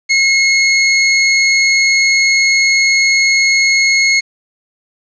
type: tone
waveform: sawtooth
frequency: 2166 Hz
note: C#7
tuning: 41 cents flat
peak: -5 dBFS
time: 0.09-4.21 s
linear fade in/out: 20 ms
effects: resampled to 16000 Hz + 7-bit